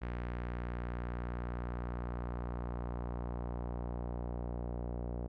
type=tone with low-pass filter sweep; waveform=sawtooth; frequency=59.9 Hz; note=A#1; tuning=48 cents sharp; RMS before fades=-39 dBFS; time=0.01-5.28 s; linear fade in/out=20 ms; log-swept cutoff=2000 to 640 Hz; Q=1.4; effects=none